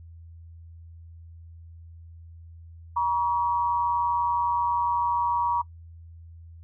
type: tone pair together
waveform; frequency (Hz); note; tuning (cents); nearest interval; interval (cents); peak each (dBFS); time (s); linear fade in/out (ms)
sine; 953.5 / 1133; A#5 / C#6; +39 / +37; minor third; 298; -22 / -28; 2.96-5.62; 10
effects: noise-tail reverb RT60 0.1 s tail -22 dB re dry + added 83 Hz sine -43 dBFS peak until 6.63 s